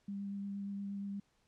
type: tone with vibrato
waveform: sine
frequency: 199.5 Hz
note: G3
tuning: 31 cents sharp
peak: -38 dBFS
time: 0.08-1.2 s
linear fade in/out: 5 ms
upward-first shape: sine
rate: 8.5 Hz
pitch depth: 11 cents each way
effects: pink hiss -75 dBFS RMS until 1.47 s + low-pass 8000 Hz 12 dB/octave